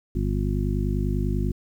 harmonic tone, 50.1 Hz, G1, 38 cents sharp, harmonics 1 / 2 / 3 / 4 / 5 / 7, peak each -25 / -28 / -30 / -31 / -32 / -33 dBFS, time 0.15-1.52 s, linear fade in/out 5 ms, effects 9-bit

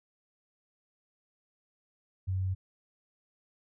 sine tone, 94 Hz, F#2, 28 cents sharp, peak -28 dBFS, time 2.27-2.55 s, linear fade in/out 20 ms, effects none

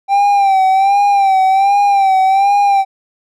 triangle tone with vibrato, 785 Hz, G5, 2 cents sharp, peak -6 dBFS, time 0.08-2.85 s, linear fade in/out 50 ms, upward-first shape sine, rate 1.3 Hz, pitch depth 60 cents each way, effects none

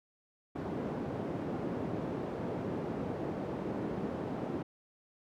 white band-pass noise, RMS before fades -37 dBFS, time 0.55-4.63 s, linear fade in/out 10 ms, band 130 to 390 Hz, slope 12 dB/octave, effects none

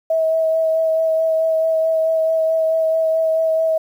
sine tone with vibrato, 644 Hz, E5, 41 cents flat, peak -14 dBFS, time 0.1-3.78 s, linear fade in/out 5 ms, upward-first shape sine, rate 4.6 Hz, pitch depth 13 cents each way, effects 8-bit

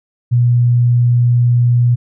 sine tone, 121.1 Hz, B2, 34 cents flat, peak -8 dBFS, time 0.31-1.96 s, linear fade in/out 20 ms, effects none

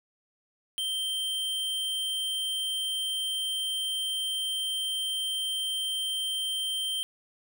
square tone, 3136 Hz, G7, in tune, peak -29 dBFS, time 0.78-7.03 s, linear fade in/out 0 ms, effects none

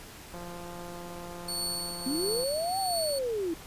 click train, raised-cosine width 1 ms, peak -30 dBFS, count 366, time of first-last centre 0.34-2.438 s, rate 174 Hz
25% pulse tone with tremolo, 4435 Hz, C#8, in tune, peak -25 dBFS, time 1.48-3.19 s, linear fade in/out 5 ms, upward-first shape triangle, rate 1.5 Hz, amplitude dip 65%
sine linear two-way sweep, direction up then down, 246.9 to 784 to 314.2 Hz, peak -28 dBFS, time 2.06-3.54 s, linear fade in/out 5 ms, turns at 2.79 s
effects pink hiss -47 dBFS RMS until 3.66 s + resampled to 32000 Hz

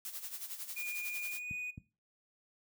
blue noise with tremolo, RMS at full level -41 dBFS, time 0.05-1.39 s, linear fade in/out 0 ms, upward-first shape sine, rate 11 Hz, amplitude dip 70%
triangle tone with pitch glide, 2431 to 2478 Hz, D#7 to D#7, -41 to -8 cents, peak -37 dBFS, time 0.76-1.71 s, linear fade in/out 10 ms, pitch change +33 cents, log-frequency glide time 1.27-1.48 s
clicks, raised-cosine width 5 ms, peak -31 dBFS, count 2, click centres 1.511 / 1.778 s
effects noise-tail reverb RT60 0.3 s tail -17 dB re dry + high-pass 80 Hz 12 dB/octave

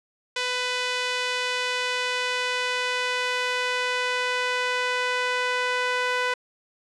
sawtooth tone with band-pass filter sweep, 498.6 Hz, B4, 16 cents sharp, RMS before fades -26 dBFS, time 0.36-6.34 s, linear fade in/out 5 ms, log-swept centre 3100 to 1800 Hz, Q 0.97, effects resampled to 24000 Hz + 9-bit

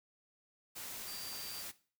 sine tone in noise, 4699 Hz, D8, in tune, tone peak -47 dBFS, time 1.06-1.63 s, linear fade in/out 20 ms, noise white, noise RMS -45 dBFS, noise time 0.75-1.72 s, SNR -5 dB, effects noise-tail reverb RT60 0.4 s tail -17 dB re dry

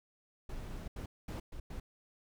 brown noise bursts at uneven times, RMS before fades -42 dBFS, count 5, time 0.49-0.88 / 0.96-1.06 / 1.28-1.4 / 1.52-1.6 / 1.7-1.8 s, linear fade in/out 5 ms, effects none

